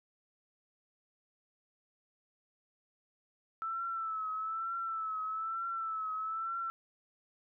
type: tone with vibrato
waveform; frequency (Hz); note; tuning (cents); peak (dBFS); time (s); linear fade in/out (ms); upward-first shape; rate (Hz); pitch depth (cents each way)
sine; 1318.5; E6; 0; -34; 3.62-6.7; 0; triangle; 1.1; 61
effects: none